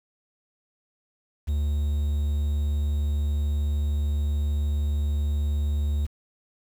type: tone with quantisation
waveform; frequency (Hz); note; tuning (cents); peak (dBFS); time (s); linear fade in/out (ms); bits
triangle; 73.42; D2; 0; -20; 1.47-6.07; 20; 8
effects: none